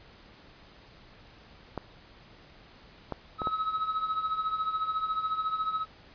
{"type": "clicks", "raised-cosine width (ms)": 1, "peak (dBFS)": -18, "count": 4, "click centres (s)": [1.777, 3.123, 3.418, 3.472]}
{"type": "tone with tremolo", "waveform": "triangle", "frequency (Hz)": 1284, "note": "E6", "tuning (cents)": -46, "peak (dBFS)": -23, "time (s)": [3.38, 5.86], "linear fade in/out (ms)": 50, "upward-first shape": "triangle", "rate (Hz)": 14, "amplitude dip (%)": 75}
{"effects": ["pink hiss -54 dBFS RMS until 6.14 s", "resampled to 11025 Hz"]}